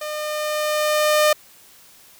sawtooth tone with level ramp, 606 Hz, D#5, 46 cents flat, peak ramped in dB -23 to -9 dBFS, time 0.01-1.33 s, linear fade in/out 5 ms, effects white hiss -49 dBFS RMS until 2.19 s

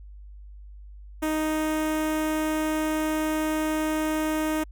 sawtooth tone with notch filter, 311.1 Hz, D#4, in tune, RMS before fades -26 dBFS, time 1.22-4.64 s, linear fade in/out 10 ms, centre 4400 Hz, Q 1.3, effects added 50 Hz sine -41 dBFS peak until 4.71 s

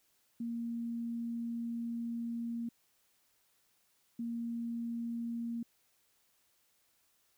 sine tone bursts at uneven times, 233.5 Hz, A#3, 3 cents sharp, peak -35 dBFS, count 2, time 0.4-2.69 / 4.19-5.63 s, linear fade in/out 5 ms, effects white hiss -73 dBFS RMS until 7.37 s

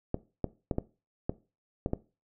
clicks, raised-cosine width 2 ms, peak -15 dBFS, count 7, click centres 0.144 / 0.443 / 0.712 / 0.784 / 1.295 / 1.861 / 1.934 s, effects noise-tail reverb RT60 0.3 s tail -18 dB re dry

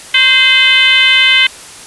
sine tone with frequency modulation, 2562 Hz, E7, 50 cents flat, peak -5 dBFS, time 0.14-1.47 s, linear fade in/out 5 ms, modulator 495 Hz, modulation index 1.8, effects white hiss -32 dBFS RMS until 1.86 s + resampled to 24000 Hz

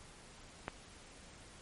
click, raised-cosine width 0.5 ms, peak -22 dBFS, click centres 0.681 s, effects pink hiss -56 dBFS RMS until 1.61 s + MP3 48 kbps

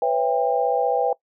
sine chord, C# half-diminished seventh, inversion third, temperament just, 498.9 / 554.4 / 665.2 / 798.3 Hz, B4 / C#5 / E5 / G5, +17 / 0 / +16 / +31 cents, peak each -22 / -27 / -25 / -22 dBFS, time 0.02-1.13 s, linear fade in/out 2 ms, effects noise-tail reverb RT60 0.1 s tail -22 dB re dry

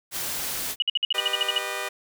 white noise, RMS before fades -30 dBFS, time 0.11-0.76 s, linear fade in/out 50 ms
sine tone bursts, 2916 Hz, F#7, 26 cents flat, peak -19 dBFS, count 11, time 0.8-1.582 s, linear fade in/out 2 ms, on 22 ms, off 54 ms
10% pulse chord, G augmented, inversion none, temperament just, 392 / 490 / 612.5 Hz, G4 / B4 / D#5, 0 / -14 / -27 cents, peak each -26 / -26 / -24 dBFS, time 1.14-1.89 s, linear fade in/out 10 ms
effects none

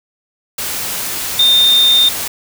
sine tone in noise, 3634 Hz, A#7, 45 cents flat, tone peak -7 dBFS, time 1.39-2.09 s, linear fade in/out 5 ms, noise white, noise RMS -21 dBFS, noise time 0.58-2.28 s, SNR +11 dB, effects none

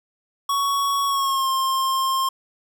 square tone with pitch glide, 1116 to 1061.9 Hz, C#6 to C6, +11 to +25 cents, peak -20 dBFS, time 0.49-2.29 s, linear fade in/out 5 ms, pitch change -86 cents, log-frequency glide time 1.06-1.49 s, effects none

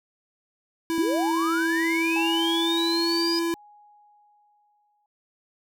square tone with pitch glide, 329.6 to 336.1 Hz, E4 to E4, 0 to +34 cents, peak -24 dBFS, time 0.9-3.54 s, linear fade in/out 0 ms, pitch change +34 cents, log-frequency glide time 2.16-3.11 s
sine linear sweep, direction up, 278.6 to 5000 Hz, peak -25 dBFS, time 0.98-3.39 s, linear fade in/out 0 ms
sine tone with exponential decay, 830.6 Hz, G#5, in tune, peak -28 dBFS, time 2.16-5.06 s, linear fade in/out 2 ms, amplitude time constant 630 ms
effects none

